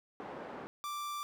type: band-pass noise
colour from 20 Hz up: pink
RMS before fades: -45 dBFS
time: 0.2-0.67 s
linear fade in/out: 0 ms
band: 280 to 1200 Hz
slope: 12 dB/octave
type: tone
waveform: 45% pulse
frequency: 1174.7 Hz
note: D6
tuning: in tune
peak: -37 dBFS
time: 0.84-1.23 s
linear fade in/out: 0 ms
effects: none